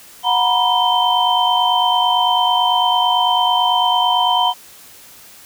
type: tone cluster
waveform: sine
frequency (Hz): 731 / 940 / 989 / 3106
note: F#5 / A#5 / B5 / G7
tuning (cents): -21 / +14 / +2 / -17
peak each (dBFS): -18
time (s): 0.23-4.54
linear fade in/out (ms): 50
effects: white hiss -42 dBFS RMS until 5.45 s